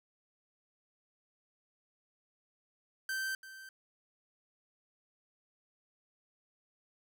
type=tone with echo; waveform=45% pulse; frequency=1555 Hz; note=G6; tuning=14 cents flat; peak=-34 dBFS; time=3.09-3.35 s; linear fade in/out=2 ms; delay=340 ms; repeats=1; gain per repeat=-14 dB; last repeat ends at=3.69 s; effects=none